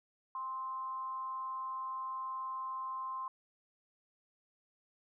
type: tone with frequency modulation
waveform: sine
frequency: 1046.5 Hz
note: C6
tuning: in tune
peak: -37 dBFS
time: 0.35-3.28 s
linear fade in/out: 2 ms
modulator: 244 Hz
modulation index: 0.25
effects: none